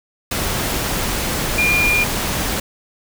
sine tone in noise, 2411 Hz, D7, 45 cents sharp, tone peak -14 dBFS, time 1.58-2.04 s, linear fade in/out 5 ms, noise pink, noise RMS -21 dBFS, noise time 0.31-2.6 s, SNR +4 dB, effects none

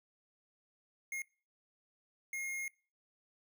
square tone bursts at uneven times, 2144 Hz, C7, 42 cents sharp, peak -38 dBFS, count 2, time 1.12-1.22 / 2.33-2.68 s, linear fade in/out 2 ms, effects noise-tail reverb RT60 0.4 s tail -24 dB re dry

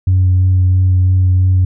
sine tone with vibrato, 92.3 Hz, F#2, 4 cents flat, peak -6 dBFS, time 0.07-1.65 s, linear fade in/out 5 ms, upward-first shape sine, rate 3 Hz, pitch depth 14 cents each way, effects tanh soft clip ceiling -5 dBFS

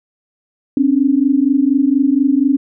sine tone pair together, 263.5 / 287.7 Hz, C4 / D4, +12 / -36 cents, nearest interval major second, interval 152 cents, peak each -13 dBFS, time 0.77-2.57 s, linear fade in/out 2 ms, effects none

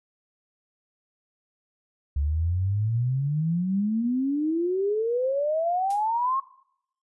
sine exponential sweep, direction up, 69.3 to 1093 Hz, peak -22 dBFS, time 2.16-6.4 s, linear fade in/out 5 ms
blue noise with exponential decay, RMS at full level -37 dBFS, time 5.9-6.09 s, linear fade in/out 5 ms, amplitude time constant 41 ms
effects noise-tail reverb RT60 0.7 s tail -19 dB re dry + resampled to 24000 Hz

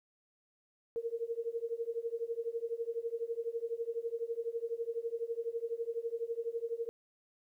sine tone with tremolo, 463.4 Hz, A#4, 10 cents flat, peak -30 dBFS, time 0.96-6.89 s, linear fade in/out 0 ms, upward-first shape triangle, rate 12 Hz, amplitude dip 100%, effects 12-bit

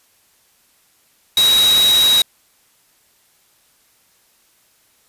sine tone in noise, 3829 Hz, A#7, 46 cents sharp, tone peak -10 dBFS, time 1.37-2.22 s, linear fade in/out 2 ms, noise white, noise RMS -20 dBFS, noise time 1.37-2.22 s, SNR +7 dB, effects white hiss -57 dBFS RMS until 5.08 s + resampled to 32000 Hz

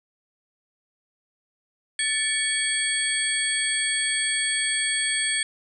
sine tone cluster, 1757 / 2251 / 3323 / 4479 / 8480 Hz, A6 / C#7 / G#7 / C#8 / C9, -3 / +26 / 0 / +17 / +22 cents, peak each -28 / -30 / -29 / -32 / -26 dBFS, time 1.99-5.43 s, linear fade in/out 2 ms, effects none

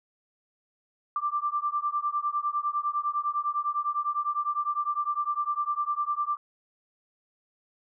sine beating tone pair, 1174.7 / 1184.6 Hz, D6 / D6, 0 / +15 cents, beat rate 9.9 Hz, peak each -29 dBFS, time 1.16-6.37 s, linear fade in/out 2 ms, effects none

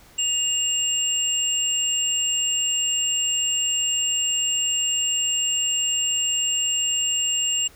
sine tone pair together, 2824 / 7561 Hz, F7 / A#8, +19 / +24 cents, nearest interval octave + perfect fourth, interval 1705 cents, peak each -22 dBFS, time 0.18-7.68 s, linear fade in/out 10 ms, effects tanh soft clip ceiling -14 dBFS + pink hiss -51 dBFS RMS until 7.75 s

